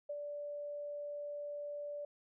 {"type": "tone with ADSR envelope", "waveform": "sine", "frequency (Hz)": 583, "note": "D5", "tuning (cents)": -13, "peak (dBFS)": -37, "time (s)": [0.09, 2.05], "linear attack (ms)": 9, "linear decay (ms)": 49, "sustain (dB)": -3, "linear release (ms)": 4, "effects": []}